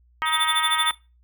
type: harmonic tone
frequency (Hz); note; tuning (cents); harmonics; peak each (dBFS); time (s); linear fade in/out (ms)
315.5; D#4; +24; 3 / 4 / 5 / 6 / 7 / 8 / 9 / 10; -27 / -25 / -34 / -29 / -31 / -40 / -40 / -38; 0.22-0.91; 0
type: tone with tremolo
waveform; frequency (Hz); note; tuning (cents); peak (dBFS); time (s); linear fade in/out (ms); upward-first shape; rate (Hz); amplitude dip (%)
square; 3530; A7; +5; -19; 0.25-0.95; 50; sine; 13; 90
effects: noise-tail reverb RT60 0.3 s tail -23 dB re dry + added 60 Hz sine -55 dBFS peak until 1.23 s